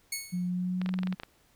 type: tone with exponential decay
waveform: 10% pulse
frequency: 2204 Hz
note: C#7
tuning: 11 cents flat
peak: -20 dBFS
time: 0.12-0.5 s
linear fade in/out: 5 ms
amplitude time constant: 81 ms
type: tone with pitch glide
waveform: sine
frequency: 179 to 184.78 Hz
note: F3 to F#3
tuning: +43 to -2 cents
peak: -28 dBFS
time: 0.32-1.15 s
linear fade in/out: 20 ms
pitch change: +55 cents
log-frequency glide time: 0.47-0.92 s
type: clicks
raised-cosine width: 0.3 ms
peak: -22 dBFS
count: 10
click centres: 0.816 / 0.861 / 0.891 / 0.94 / 0.989 / 1.033 / 1.072 / 1.126 / 1.199 / 1.234 s
effects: pink hiss -65 dBFS RMS until 1.55 s